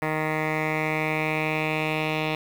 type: tone with low-pass filter sweep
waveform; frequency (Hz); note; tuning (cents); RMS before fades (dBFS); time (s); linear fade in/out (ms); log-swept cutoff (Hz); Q
10% pulse; 155.56; D#3; 0; -26; 0.02-2.35; 2; 1800 to 3000; 4.1
effects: 7-bit